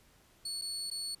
30% pulse tone with dropouts, 4414 Hz, C#8, 8 cents flat, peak -33 dBFS, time 0.45-1.15 s, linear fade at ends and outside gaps 5 ms, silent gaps 0.614-0.619 / 0.902-0.912 s, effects pink hiss -64 dBFS RMS until 1.2 s + resampled to 32000 Hz

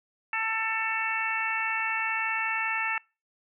harmonic tone, 444.9 Hz, A4, 19 cents sharp, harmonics 2 / 3 / 4 / 5 / 6, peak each -34 / -34 / -32 / -33 / -32 dBFS, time 0.33-2.98 s, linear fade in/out 2 ms, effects noise-tail reverb RT60 0.3 s tail -26 dB re dry

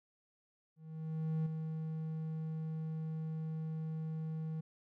triangle tone with ADSR envelope, 158.7 Hz, D#3, 35 cents sharp, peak -29 dBFS, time 0.76-4.61 s, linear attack 700 ms, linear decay 6 ms, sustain -6 dB, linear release 9 ms, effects none

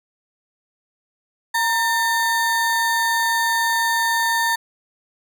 square ring-modulated tone, 1365 Hz, F6, 40 cents flat, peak -15 dBFS, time 1.54-4.56 s, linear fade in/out 10 ms, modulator 433 Hz, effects none

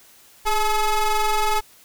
35% pulse ring-modulated tone, 427 Hz, G#4, 48 cents sharp, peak -13 dBFS, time 0.45-1.61 s, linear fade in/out 20 ms, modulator 438 Hz, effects white hiss -51 dBFS RMS until 1.84 s

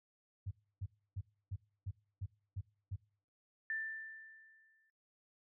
sine tone bursts, 96.1 Hz, G2, 34 cents flat, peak -37 dBFS, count 8, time 0.46-2.96 s, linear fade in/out 10 ms, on 50 ms, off 300 ms
sine tone with exponential decay, 1775 Hz, A6, 15 cents sharp, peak -35 dBFS, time 3.7-4.9 s, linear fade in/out 1 ms, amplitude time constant 260 ms
effects noise-tail reverb RT60 0.5 s tail -23 dB re dry + high-pass 60 Hz 12 dB/octave

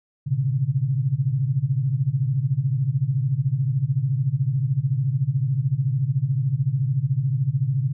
sine tone cluster, 113.1 / 129 / 142.7 Hz, A2 / C3 / D3, +48 / -24 / -49 cents, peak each -29 / -22 / -23 dBFS, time 0.26-7.93 s, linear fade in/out 20 ms, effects none

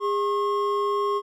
triangle tone pair together, 407.3 / 1080.2 Hz, G#4 / C#6, -34 / -45 cents, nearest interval octave + perfect fourth, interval 1689 cents, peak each -22 / -23 dBFS, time 0-1.22 s, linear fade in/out 50 ms, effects none

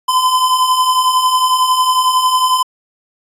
square beating tone pair, 1011 / 1022 Hz, B5 / C6, +40 / -41 cents, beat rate 11 Hz, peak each -19 / -12 dBFS, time 0.08-2.63 s, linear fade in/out 10 ms, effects resampled to 32000 Hz

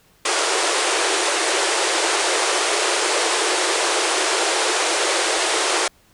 pink band-pass noise, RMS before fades -20 dBFS, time 0.25-5.88 s, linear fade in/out 5 ms, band 330 to 9900 Hz, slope 96 dB/octave, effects pink hiss -56 dBFS RMS until 6.13 s

